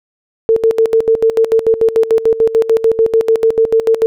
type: tone with tremolo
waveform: sine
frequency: 449.6 Hz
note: A4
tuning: 37 cents sharp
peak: -6 dBFS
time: 0.49-4.06 s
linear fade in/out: 0 ms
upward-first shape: square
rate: 6.8 Hz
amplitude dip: 80%
effects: none